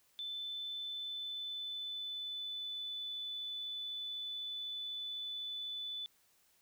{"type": "tone with pitch glide", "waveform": "sine", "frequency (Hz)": [3520, 3488], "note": ["A7", "A7"], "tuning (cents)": [0, -16], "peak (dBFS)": -39, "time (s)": [0.19, 6.06], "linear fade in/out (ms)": 0, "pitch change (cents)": -16, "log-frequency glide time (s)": [0.76, 3.12], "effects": ["white hiss -71 dBFS RMS until 6.61 s"]}